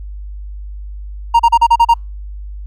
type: tone bursts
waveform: triangle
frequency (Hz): 932.3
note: A#5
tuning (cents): 0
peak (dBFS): -3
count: 7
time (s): 1.34-1.941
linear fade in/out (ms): 10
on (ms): 55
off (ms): 36
effects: added 50 Hz sine -25 dBFS peak until 2.66 s + Opus 48 kbps